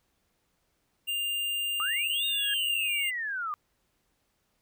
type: tone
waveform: square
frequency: 2800 Hz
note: F7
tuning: 4 cents sharp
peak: -29 dBFS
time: 1.07-3.11 s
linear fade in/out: 20 ms
type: linear two-way sweep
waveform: sine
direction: up then down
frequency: 1174.7 to 3729 to 1174.7 Hz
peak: -30 dBFS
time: 1.8-3.54 s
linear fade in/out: 0 ms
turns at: 2.25 s
type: tone with exponential growth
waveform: sine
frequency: 1661.2 Hz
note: G#6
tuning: in tune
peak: -29 dBFS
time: 2.2-2.54 s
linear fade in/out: 5 ms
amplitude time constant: 72 ms
effects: pink hiss -74 dBFS RMS until 4.61 s